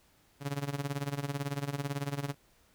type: tone with tremolo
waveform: sawtooth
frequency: 141.3 Hz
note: C#3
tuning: 34 cents sharp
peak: -26 dBFS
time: 0.4-2.35 s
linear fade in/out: 50 ms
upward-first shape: sine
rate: 18 Hz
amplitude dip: 85%
effects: pink hiss -66 dBFS RMS until 2.74 s